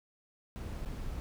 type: noise with dropouts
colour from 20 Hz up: brown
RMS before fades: -39 dBFS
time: 0.56-1.2 s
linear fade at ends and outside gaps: 0 ms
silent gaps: 0.85-0.858 s
effects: none